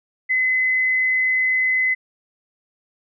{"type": "tone", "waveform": "sine", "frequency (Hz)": 2032, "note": "B6", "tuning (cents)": 49, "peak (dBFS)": -16, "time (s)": [0.29, 1.95], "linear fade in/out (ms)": 20, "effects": []}